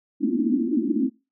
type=band-pass noise; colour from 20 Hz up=pink; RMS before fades=-22 dBFS; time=0.2-1.1 s; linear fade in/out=50 ms; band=220 to 330 Hz; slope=96 dB/octave; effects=noise-tail reverb RT60 0.3 s tail -25 dB re dry